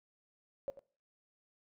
sine tone with echo, 554.4 Hz, C#5, in tune, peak -33 dBFS, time 0.68-0.7 s, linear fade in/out 0 ms, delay 92 ms, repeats 1, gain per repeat -14 dB, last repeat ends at 0.792 s, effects noise-tail reverb RT60 0.4 s tail -20 dB re dry

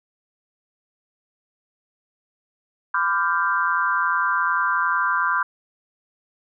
sine chord, G dominant seventh, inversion first, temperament equal with one note detuned, 1006.2 / 1174.7 / 1396.9 / 1568 Hz, B5 / D6 / F6 / G6, +32 / 0 / 0 / 0 cents, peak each -24 dBFS, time 2.94-5.43 s, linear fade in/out 5 ms, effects none

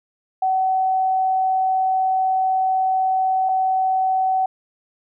sine tone pair in turn, 756 / 756 Hz, F#5 / F#5, +37 / +37 cents, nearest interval unison, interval 0 cents, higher neither, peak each -16 dBFS, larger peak neither, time 0.42-3.49 / 3.49-4.46 s, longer first, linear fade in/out 5 ms, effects none

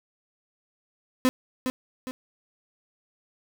35% pulse tone with echo, 256.4 Hz, C4, 35 cents flat, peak -16 dBFS, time 1.25-1.29 s, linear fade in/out 0 ms, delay 410 ms, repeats 2, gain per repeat -7 dB, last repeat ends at 2.11 s, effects none

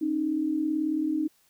sine tone pair together, 271 / 309.4 Hz, C#4 / D#4, -39 / -10 cents, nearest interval major second, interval 229 cents, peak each -31 / -25 dBFS, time 0.01-1.28 s, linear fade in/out 10 ms, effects white hiss -65 dBFS RMS until 1.49 s

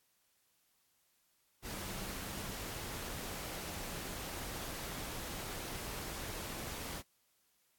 sine tone in noise, 193.7 Hz, G3, 20 cents flat, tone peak -49 dBFS, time 1.67-2.56 s, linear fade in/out 50 ms, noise pink, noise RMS -43 dBFS, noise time 1.62-7.03 s, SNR -9 dB, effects white hiss -75 dBFS RMS until 7.78 s + AAC 64 kbps

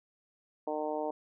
harmonic tone, 152.5 Hz, D#3, 34 cents flat, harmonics 2 / 3 / 4 / 5 / 6 / 7, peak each -39 / -37 / -36 / -39 / -40 / -53 dBFS, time 0.67-1.11 s, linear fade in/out 5 ms, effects none

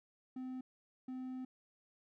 triangle tone bursts at uneven times, 256.9 Hz, C4, 32 cents flat, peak -39 dBFS, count 2, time 0.36-0.61 / 1.08-1.45 s, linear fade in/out 5 ms, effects none

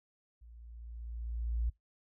sine tone with level ramp, 57.7 Hz, A#1, 17 cents flat, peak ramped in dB -52 to -28 dBFS, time 0.41-1.7 s, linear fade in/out 10 ms, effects noise-tail reverb RT60 0.2 s tail -25 dB re dry

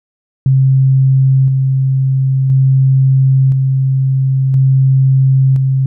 sine tone with tremolo, 133.3 Hz, C3, 33 cents sharp, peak -6 dBFS, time 0.46-5.86 s, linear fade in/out 2 ms, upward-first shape square, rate 0.49 Hz, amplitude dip 30%, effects none

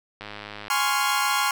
click train, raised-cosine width 0.3 ms, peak -20 dBFS, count 50, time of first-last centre 0.21-0.681 s, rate 104 Hz
sawtooth chord, Db major seventh, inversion second, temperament equal with one note detuned, 830.6 / 1041.7 / 1108.7 / 1396.9 Hz, Ab5 / C6 / Db6 / F6, 0 / -8 / 0 / 0 cents, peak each -23 dBFS, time 0.7-1.51 s, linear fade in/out 2 ms
effects none

